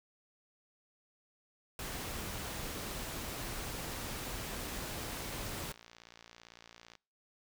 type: noise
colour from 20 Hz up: pink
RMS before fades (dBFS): -41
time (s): 1.79-5.72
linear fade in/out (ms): 2
type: click train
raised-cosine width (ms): 0.2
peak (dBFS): -35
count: 137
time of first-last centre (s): 4.6-6.953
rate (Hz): 57.8
effects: noise-tail reverb RT60 0.4 s tail -26 dB re dry